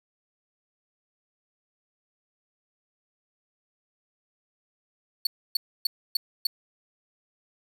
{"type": "tone bursts", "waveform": "45% pulse", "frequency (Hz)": 4435, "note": "C#8", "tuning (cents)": 0, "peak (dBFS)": -20, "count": 5, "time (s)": [5.25, 6.47], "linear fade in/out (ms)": 5, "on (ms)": 20, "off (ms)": 280, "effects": ["8-bit"]}